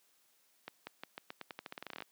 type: accelerating click train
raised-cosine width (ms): 0.3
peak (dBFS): -26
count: 19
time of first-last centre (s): 0.68-2.022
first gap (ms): 190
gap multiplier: 0.87
effects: white hiss -71 dBFS RMS until 2.11 s + high-pass 200 Hz 12 dB/octave